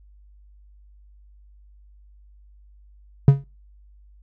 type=tone with exponential decay; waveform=triangle; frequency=138.59 Hz; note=C#3; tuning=in tune; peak=-3 dBFS; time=3.28-3.44 s; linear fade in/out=2 ms; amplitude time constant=34 ms; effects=noise-tail reverb RT60 0.3 s tail -26 dB re dry + added 50 Hz sine -48 dBFS peak until 4.22 s